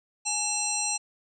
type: harmonic tone with a mistuned harmonic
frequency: 830.6 Hz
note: G#5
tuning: in tune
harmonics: 1 / 3 / 5 / 7 / 9 / 10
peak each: -35 / -35 / -35 / -31 / -32 / -33 dBFS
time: 0.25-0.98 s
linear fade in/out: 20 ms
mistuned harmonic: 3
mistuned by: +120 cents
effects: none